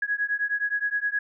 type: beating tone pair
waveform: sine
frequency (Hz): 1661.2 / 1670.8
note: G#6 / G#6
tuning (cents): 0 / +10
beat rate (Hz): 9.6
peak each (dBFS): -27 / -27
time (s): 0.02-1.19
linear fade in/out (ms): 5
effects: none